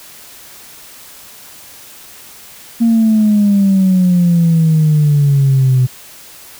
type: exponential sweep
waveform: sine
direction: down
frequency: 233.1 to 126 Hz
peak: -6 dBFS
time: 2.8-5.87 s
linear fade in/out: 20 ms
effects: tanh soft clip ceiling -4 dBFS + white hiss -37 dBFS RMS until 6.59 s